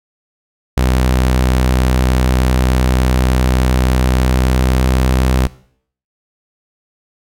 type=tone with pitch glide; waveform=sawtooth; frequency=63.4 to 64.1 Hz; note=B1 to C2; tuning=+46 to -35 cents; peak=-7 dBFS; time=0.77-5.47 s; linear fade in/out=5 ms; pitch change=+19 cents; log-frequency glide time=4.15-4.93 s; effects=noise-tail reverb RT60 0.6 s tail -19 dB re dry